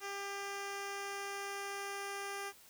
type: tone with low-pass filter sweep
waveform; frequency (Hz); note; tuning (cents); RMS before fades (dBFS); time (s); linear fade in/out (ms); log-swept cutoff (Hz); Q
10% pulse; 398.5; G4; +28; -42; 0-2.53; 50; 7100 to 11000; 1.1
effects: white hiss -60 dBFS RMS until 2.69 s